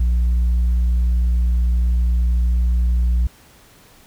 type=tone; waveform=sine; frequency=59.9 Hz; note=A#1; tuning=48 cents sharp; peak=-11 dBFS; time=0-3.27 s; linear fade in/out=5 ms; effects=tanh soft clip ceiling -13 dBFS + pink hiss -49 dBFS RMS until 4.06 s